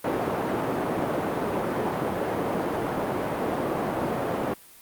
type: band-pass noise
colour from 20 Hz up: white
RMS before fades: -27 dBFS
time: 0.04-4.54 s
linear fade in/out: 5 ms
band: 140 to 690 Hz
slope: 12 dB/octave
effects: white hiss -50 dBFS RMS until 4.81 s + Opus 32 kbps